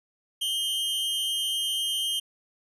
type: tone pair together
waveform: 45% pulse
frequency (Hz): 2900 / 3152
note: F#7 / G7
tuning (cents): -35 / +9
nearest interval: minor second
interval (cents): 144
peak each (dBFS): -33 / -26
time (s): 0.41-2.2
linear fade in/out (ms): 10
effects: resampled to 32000 Hz